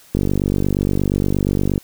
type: click train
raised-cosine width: 3 ms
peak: -5 dBFS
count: 80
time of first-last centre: 0.15-1.779 s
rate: 48.5 Hz
effects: white hiss -48 dBFS RMS until 1.83 s